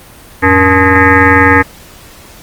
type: tone with frequency modulation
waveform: sine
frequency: 1057 Hz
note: C6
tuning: 17 cents sharp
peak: -3 dBFS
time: 0.42-1.63 s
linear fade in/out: 20 ms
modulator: 194 Hz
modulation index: 5.1
effects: pink hiss -36 dBFS RMS until 2.42 s + Opus 32 kbps